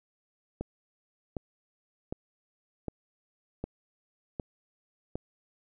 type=click train; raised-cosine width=2 ms; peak=-20 dBFS; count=7; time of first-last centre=0.61-5.155 s; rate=1.32 Hz; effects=none